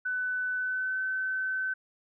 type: tone with pitch glide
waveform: sine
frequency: 1500 to 1526.2 Hz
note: F#6 to G6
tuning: +23 to -47 cents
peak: -28 dBFS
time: 0.05-1.74 s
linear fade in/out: 10 ms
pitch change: +30 cents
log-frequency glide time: 0.53-1.01 s
effects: none